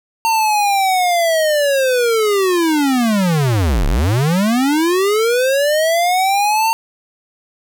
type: linear two-way sweep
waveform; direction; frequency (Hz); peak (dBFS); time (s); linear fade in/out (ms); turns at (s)
square; down then up; 913 to 31.65 to 913; -13; 0.25-6.73; 0; 3.87
effects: 8-bit